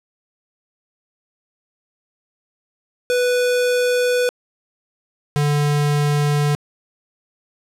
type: tone pair in turn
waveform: square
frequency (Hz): 493.9 / 146.49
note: B4 / D3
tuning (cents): 0 / -4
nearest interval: octave + major sixth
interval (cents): 2104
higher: first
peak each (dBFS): -16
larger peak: neither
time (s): 3.1-4.29 / 5.36-6.55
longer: neither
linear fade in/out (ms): 0
effects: low-pass 12000 Hz 12 dB/octave